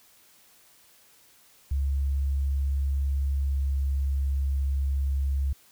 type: tone with pitch glide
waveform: sine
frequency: 69 to 68.6 Hz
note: C#2 to C#2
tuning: -7 to -17 cents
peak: -23 dBFS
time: 1.71-5.53 s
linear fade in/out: 5 ms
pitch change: -10 cents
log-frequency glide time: 3.43-3.56 s
effects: white hiss -58 dBFS RMS until 5.71 s